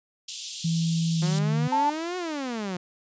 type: high-pass noise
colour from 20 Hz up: pink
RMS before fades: -34 dBFS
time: 0.28-1.39 s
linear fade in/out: 5 ms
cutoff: 3000 Hz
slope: 48 dB/octave
type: tone with pitch glide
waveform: sine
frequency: 164.81 to 152.89 Hz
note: E3 to D#3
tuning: 0 to -30 cents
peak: -22 dBFS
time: 0.64-1.68 s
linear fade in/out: 10 ms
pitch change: -130 cents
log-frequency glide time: 1.14-1.42 s
type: exponential two-way sweep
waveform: sawtooth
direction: up then down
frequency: 174.61 to 370 to 174.61 Hz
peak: -25 dBFS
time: 1.22-2.77 s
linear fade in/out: 5 ms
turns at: 2.17 s
type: tone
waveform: sine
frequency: 880 Hz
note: A5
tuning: in tune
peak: -20 dBFS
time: 1.72-1.9 s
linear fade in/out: 5 ms
effects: resampled to 16000 Hz